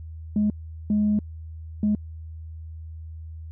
sine tone bursts at uneven times, 209.7 Hz, G#3, 17 cents sharp, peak -17 dBFS, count 3, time 0.36-0.5 / 0.9-1.19 / 1.83-1.95 s, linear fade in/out 2 ms, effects tanh soft clip ceiling -15 dBFS + added 80 Hz sine -35 dBFS peak until 3.51 s

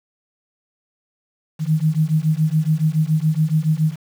sine beating tone pair, 152.9 / 160 Hz, D#3 / D#3, -30 / +49 cents, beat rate 7.1 Hz, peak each -18 dBFS, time 1.59-3.96 s, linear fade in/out 50 ms, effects 7-bit

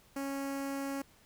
sawtooth tone with notch filter, 275.6 Hz, C#4, 10 cents flat, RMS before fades -37 dBFS, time 0.16-1.02 s, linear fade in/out 5 ms, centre 3600 Hz, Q 1.5, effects pink hiss -63 dBFS RMS until 1.25 s

